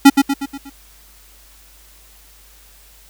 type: tone with echo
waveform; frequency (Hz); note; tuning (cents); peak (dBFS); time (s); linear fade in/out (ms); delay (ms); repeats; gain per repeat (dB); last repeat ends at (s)
square; 277.2; C#4; 0; -3; 0.05-0.1; 10; 120; 5; -6; 0.7
effects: added 50 Hz sine -48 dBFS peak until 3.09 s + white hiss -48 dBFS RMS until 3.09 s